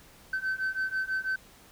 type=beating tone pair; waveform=sine; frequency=1532 / 1538.1 Hz; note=G6 / G6; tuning=-40 / -33 cents; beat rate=6.1 Hz; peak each=-30 / -29 dBFS; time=0.33-1.36 s; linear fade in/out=5 ms; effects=tanh soft clip ceiling -25 dBFS + pink hiss -55 dBFS RMS until 1.71 s